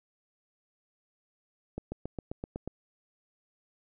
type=accelerating click train; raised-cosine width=2 ms; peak=-22 dBFS; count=8; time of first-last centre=1.78-2.676 s; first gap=140 ms; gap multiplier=0.97; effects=none